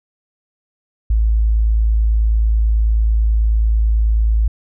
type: tone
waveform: sine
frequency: 54.6 Hz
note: A1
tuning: 13 cents flat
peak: -11 dBFS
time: 1.1-4.48 s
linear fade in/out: 5 ms
effects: none